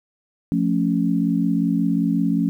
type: chord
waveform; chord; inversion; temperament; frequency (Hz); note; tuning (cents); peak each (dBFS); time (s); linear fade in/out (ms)
sine; F augmented; none; equal; 174.61 / 220 / 277.2; F3 / A3 / C#4; 0 / 0 / 0; -21 / -22 / -21; 0.52-2.49; 0
effects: 9-bit